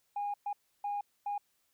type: tone bursts at uneven times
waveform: sine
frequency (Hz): 817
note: G#5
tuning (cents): -29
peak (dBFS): -31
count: 4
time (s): 0.16-0.34 / 0.46-0.53 / 0.84-1.01 / 1.26-1.38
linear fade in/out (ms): 5
effects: tanh soft clip ceiling -29 dBFS + white hiss -75 dBFS RMS until 1.73 s